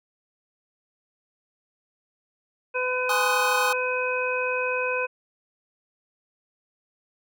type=harmonic tone; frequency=504 Hz; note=B4; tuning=35 cents sharp; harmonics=1 / 2 / 3 / 5; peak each=-27 / -31 / -31 / -28 dBFS; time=2.74-5.07 s; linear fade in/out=20 ms
type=chord; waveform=square; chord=Ab dominant seventh; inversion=none; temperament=equal; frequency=830.6 / 1046.5 / 1244.5 / 1480 Hz; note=Ab5 / C6 / Eb6 / Gb6; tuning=0 / 0 / 0 / 0 cents; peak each=-29 dBFS; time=3.09-3.73 s; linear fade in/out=5 ms
effects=none